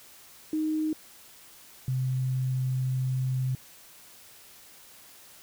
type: tone pair in turn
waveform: sine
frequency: 311.1 / 129.52 Hz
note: D#4 / C3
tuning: 0 / -17 cents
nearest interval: octave + minor third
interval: 1517 cents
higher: first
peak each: -25 dBFS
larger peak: neither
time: 0.53-0.93 / 1.88-3.55 s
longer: second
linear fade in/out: 2 ms
effects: white hiss -52 dBFS RMS until 5.42 s